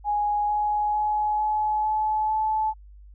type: tone with pitch steps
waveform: sine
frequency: 830.6 / 837.8 / 845.1 / 852.5 / 859.9 / 867.4 Hz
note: G#5 / G#5 / G#5 / G#5 / A5 / A5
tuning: 0 / +15 / +30 / +45 / -40 / -25 cents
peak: -21 dBFS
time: 0.04-2.74 s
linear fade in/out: 50 ms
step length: 450 ms
effects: added 50 Hz sine -44 dBFS peak until 3.14 s